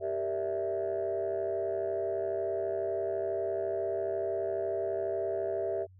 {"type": "chord", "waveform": "sine", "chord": "E half-diminished seventh", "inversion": "first", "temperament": "equal", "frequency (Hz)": [392, 466.2, 587.3, 659.3], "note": ["G4", "Bb4", "D5", "E5"], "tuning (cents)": [0, 0, 0, 0], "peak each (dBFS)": [-33, -38, -37, -32], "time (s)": [0, 5.87], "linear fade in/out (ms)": 50, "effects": ["tanh soft clip ceiling -23 dBFS", "added 93 Hz sine -53 dBFS peak until 5.99 s"]}